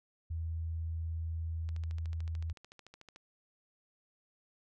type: tone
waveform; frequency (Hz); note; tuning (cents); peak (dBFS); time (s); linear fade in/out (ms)
sine; 81.7; E2; -15; -34; 0.3-2.53; 10
type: click train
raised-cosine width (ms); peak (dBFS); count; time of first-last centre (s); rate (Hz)
0.2; -35; 21; 1.69-3.161; 13.6
effects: none

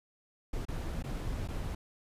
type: noise with dropouts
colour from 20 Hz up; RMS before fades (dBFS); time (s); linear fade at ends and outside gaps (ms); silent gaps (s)
brown; -36; 0.53-1.75; 5; 0.653-0.683 / 1.026-1.039 / 1.477-1.485
effects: resampled to 32000 Hz

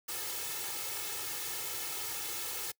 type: noise with comb filter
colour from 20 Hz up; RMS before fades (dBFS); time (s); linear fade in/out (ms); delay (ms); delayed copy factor
white; -38; 0.08-2.72; 10; 2.3; +1
effects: noise-tail reverb RT60 0.1 s tail -24 dB re dry + high-pass 100 Hz 12 dB/octave

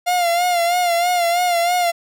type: tone with vibrato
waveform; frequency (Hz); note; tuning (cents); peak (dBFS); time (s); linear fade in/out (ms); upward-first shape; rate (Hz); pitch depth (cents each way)
45% pulse; 700; F5; +4; -15; 0.06-1.92; 20; sine; 3.1; 53
effects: none

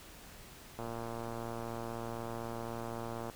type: click train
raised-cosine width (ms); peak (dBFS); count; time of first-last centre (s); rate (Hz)
1; -27; 292; 0.79-3.299; 116
effects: pink hiss -53 dBFS RMS until 3.35 s

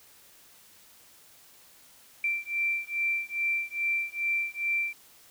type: beating tone pair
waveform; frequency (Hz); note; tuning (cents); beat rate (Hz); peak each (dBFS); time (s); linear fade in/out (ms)
sine; 2349 / 2351.4; D7 / D7; 0 / +2; 2.4; -30; 2.24-4.93; 2
effects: white hiss -56 dBFS RMS until 5.3 s

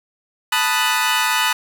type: chord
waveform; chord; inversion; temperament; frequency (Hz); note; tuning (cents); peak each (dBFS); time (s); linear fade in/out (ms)
20% pulse; B dominant seventh; third; equal; 880 / 987.8 / 1244.5 / 1480; A5 / B5 / D#6 / F#6; 0 / 0 / 0 / 0; -17; 0.52-1.53; 5
effects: none

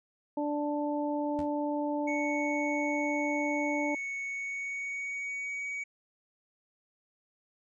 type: harmonic tone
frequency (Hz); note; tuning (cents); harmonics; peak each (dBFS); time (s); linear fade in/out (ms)
293.7; D4; 0; 1 / 2 / 3; -31 / -34 / -36; 0.37-3.95; 5
type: tone with exponential decay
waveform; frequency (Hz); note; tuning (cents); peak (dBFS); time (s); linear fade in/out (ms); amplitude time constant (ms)
20% pulse; 82.5; E2; +2; -32; 1.39-1.52; 0; 27
type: tone with pitch glide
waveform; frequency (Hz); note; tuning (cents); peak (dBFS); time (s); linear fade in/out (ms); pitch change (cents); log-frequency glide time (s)
triangle; 2217 to 2258; C#7 to C#7; 0 to +31; -32; 2.07-5.84; 10; +31; 4.22-5.65
effects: resampled to 22050 Hz

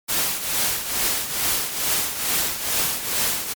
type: noise with tremolo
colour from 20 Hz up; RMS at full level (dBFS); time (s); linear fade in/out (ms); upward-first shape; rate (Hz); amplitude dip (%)
white; -20; 0.08-3.54; 20; triangle; 2.3; 70
effects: MP3 96 kbps

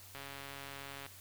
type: click train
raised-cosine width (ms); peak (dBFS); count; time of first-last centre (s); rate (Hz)
0.3; -30; 128; 0.15-1.064; 139
effects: added 95 Hz sine -59 dBFS peak until 1.2 s + white hiss -55 dBFS RMS until 1.2 s

